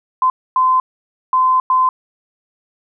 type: tone bursts at uneven times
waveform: sine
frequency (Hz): 1029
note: C6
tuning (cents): -29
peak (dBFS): -10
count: 4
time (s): 0.22-0.3 / 0.56-0.8 / 1.33-1.6 / 1.7-1.89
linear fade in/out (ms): 2
effects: none